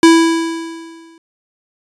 square tone with exponential decay, 329.6 Hz, E4, in tune, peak -3 dBFS, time 0.03-1.18 s, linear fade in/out 2 ms, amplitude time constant 250 ms, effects resampled to 22050 Hz

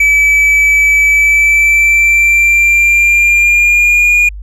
triangle tone with pitch glide, 2300 to 2433 Hz, D7 to D#7, -37 to -39 cents, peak -4 dBFS, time 0-4.29 s, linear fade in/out 5 ms, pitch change +98 cents, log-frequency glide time 1.1-4.13 s, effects added 50 Hz sine -23 dBFS peak until 4.42 s + resampled to 32000 Hz

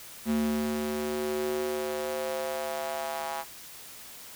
square tone with high-pass filter sweep, 74.8 Hz, D2, 32 cents sharp, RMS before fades -31 dBFS, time 0.25-3.45 s, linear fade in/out 50 ms, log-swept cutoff 220 to 830 Hz, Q 3.6, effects white hiss -46 dBFS RMS until 4.35 s

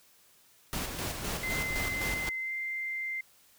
pink noise with tremolo, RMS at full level -34 dBFS, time 0.73-2.29 s, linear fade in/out 0 ms, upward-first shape square, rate 3.9 Hz, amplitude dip 40%
click train, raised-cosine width 5 ms, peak -31 dBFS, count 7, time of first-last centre 0.85-2.138 s, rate 4.66 Hz
sine tone with pitch glide, 2066 to 2088 Hz, C7 to C7, -22 to -4 cents, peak -32 dBFS, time 1.43-3.21 s, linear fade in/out 5 ms, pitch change +18 cents, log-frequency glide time 2.4-2.52 s
effects white hiss -62 dBFS RMS until 3.58 s

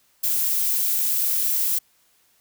violet noise, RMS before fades -22 dBFS, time 0.23-1.79 s, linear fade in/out 10 ms, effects white hiss -62 dBFS RMS until 2.4 s

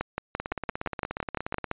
two click trains, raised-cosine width 0.5 ms, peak -13 / -16 dBFS, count 11 / 22, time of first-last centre 0.01-1.714 / 0.4-1.643 s, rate 5.87 / 16.9 Hz, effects resampled to 8000 Hz

